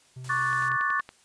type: tone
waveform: triangle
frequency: 128.1 Hz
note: C3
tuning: 36 cents flat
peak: -35 dBFS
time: 0.16-0.77 s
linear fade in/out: 10 ms
type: noise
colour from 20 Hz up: white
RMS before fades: -45 dBFS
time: 0.24-0.69 s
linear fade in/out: 5 ms
type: chord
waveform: sine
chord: D major seventh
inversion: third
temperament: equal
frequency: 1108.7 / 1174.7 / 1480 / 1760 Hz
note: C#6 / D6 / F#6 / A6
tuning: 0 / 0 / 0 / 0 cents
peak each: -28 / -31 / -32 / -27 dBFS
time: 0.29-1.01 s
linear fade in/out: 10 ms
type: click train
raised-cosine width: 0.3 ms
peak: -25 dBFS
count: 7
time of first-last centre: 0.53-1.091 s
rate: 10.7 Hz
effects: white hiss -60 dBFS RMS until 1.24 s + resampled to 22050 Hz